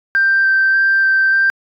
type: tone with vibrato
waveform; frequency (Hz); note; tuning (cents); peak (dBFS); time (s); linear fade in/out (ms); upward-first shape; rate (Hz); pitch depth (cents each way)
sine; 1568; G6; 0; -9; 0.15-1.5; 0; square; 1.7; 8
effects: tanh soft clip ceiling -6 dBFS